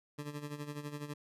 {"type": "tone with tremolo", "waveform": "20% pulse", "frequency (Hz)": 146.83, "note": "D3", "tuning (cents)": 0, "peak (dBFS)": -33, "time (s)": [0.18, 1.14], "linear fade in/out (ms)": 10, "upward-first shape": "sine", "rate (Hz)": 12, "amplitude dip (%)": 70, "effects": ["resampled to 32000 Hz"]}